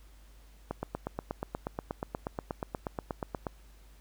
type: click train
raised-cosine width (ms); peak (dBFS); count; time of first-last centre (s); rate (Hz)
1; -19; 24; 0.71-3.468; 8.34
effects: added 50 Hz sine -53 dBFS peak until 4 s + pink hiss -63 dBFS RMS until 4 s